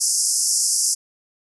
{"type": "band-pass noise", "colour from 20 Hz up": "pink", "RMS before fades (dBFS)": -20, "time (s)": [0, 0.95], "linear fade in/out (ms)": 20, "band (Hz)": [5000, 11000], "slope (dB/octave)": 96, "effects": []}